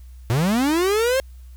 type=linear sweep; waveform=45% pulse; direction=up; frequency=107.8 to 543 Hz; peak=-17 dBFS; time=0.3-1.2 s; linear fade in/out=0 ms; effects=added 62 Hz sine -38 dBFS peak until 1.56 s + white hiss -60 dBFS RMS until 1.56 s